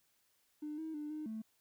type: tone with pitch steps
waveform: triangle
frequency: 300.6 / 318.4 / 298.3 / 306.5 / 219.9 Hz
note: D4 / D#4 / D4 / D#4 / A3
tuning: +40 / +40 / +27 / -26 / -1 cents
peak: -36 dBFS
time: 0.62-1.42 s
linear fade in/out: 10 ms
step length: 160 ms
effects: tanh soft clip ceiling -37 dBFS + white hiss -75 dBFS RMS until 1.6 s